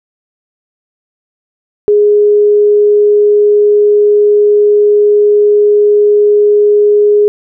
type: tone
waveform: sine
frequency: 415.3 Hz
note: G#4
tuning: in tune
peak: -4 dBFS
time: 1.88-7.28 s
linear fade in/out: 0 ms
effects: none